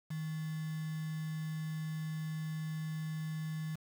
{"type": "tone with quantisation", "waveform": "sine", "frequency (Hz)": 157.4, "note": "D#3", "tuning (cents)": 20, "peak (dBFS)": -36, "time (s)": [0.1, 3.76], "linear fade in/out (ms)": 10, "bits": 8, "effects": []}